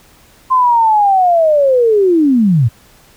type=linear sweep; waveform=sine; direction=down; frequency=1046.5 to 103.83 Hz; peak=-7 dBFS; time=0.5-2.69 s; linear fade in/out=20 ms; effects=pink hiss -46 dBFS RMS until 3.16 s